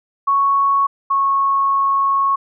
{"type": "tone pair in turn", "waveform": "sine", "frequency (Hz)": [1108.7, 1099.8], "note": ["C#6", "C#6"], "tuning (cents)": [0, -14], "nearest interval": "unison", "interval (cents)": 14, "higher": "first", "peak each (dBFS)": [-12, -13], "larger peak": "first", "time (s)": [[0.27, 0.87], [1.1, 2.36]], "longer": "second", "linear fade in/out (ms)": 10, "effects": []}